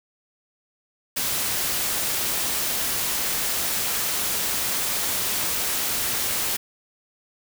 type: noise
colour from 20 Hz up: white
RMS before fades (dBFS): -25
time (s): 1.16-6.57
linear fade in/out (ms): 10
effects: none